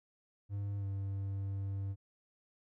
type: tone with pitch glide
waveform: triangle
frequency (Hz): 100.6 to 98.13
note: G2 to G2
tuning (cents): +45 to +2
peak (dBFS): -33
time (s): 0.49-1.96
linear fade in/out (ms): 50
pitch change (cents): -43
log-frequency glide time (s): 0.78-0.85
effects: none